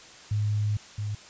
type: tone pair in turn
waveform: sine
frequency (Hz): 105 / 104.5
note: G#2 / G#2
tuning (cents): +19 / +11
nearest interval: unison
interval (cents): 8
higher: first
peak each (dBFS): -23 / -28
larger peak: first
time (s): 0.31-0.77 / 0.98-1.15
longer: first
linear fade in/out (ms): 5
effects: white hiss -48 dBFS RMS until 1.29 s + resampled to 16000 Hz